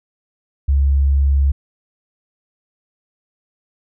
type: tone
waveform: sine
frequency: 69.3 Hz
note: C#2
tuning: in tune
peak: -11 dBFS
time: 0.68-1.52 s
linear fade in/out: 10 ms
effects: none